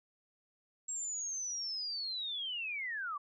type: linear sweep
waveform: sine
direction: down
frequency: 7620 to 1108.7 Hz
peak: -36 dBFS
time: 0.88-3.18 s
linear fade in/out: 10 ms
effects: none